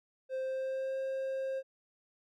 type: tone with pitch glide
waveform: triangle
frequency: 523.3 to 532.4 Hz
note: C5 to C5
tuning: 0 to +30 cents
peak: -31 dBFS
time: 0.29-1.63 s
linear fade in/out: 50 ms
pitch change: +30 cents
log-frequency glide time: 0.4-0.97 s
effects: none